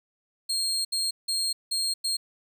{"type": "tone bursts at uneven times", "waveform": "30% pulse", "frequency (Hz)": 4231, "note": "C8", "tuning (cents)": 19, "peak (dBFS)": -22, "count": 5, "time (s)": [[0.49, 0.85], [0.92, 1.11], [1.28, 1.53], [1.71, 1.94], [2.04, 2.17]], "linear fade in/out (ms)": 10, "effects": ["10-bit"]}